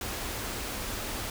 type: band-stop noise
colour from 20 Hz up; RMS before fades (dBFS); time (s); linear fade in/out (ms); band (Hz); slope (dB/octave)
pink; -35; 0.01-1.3; 2; 130 to 190; 96
effects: none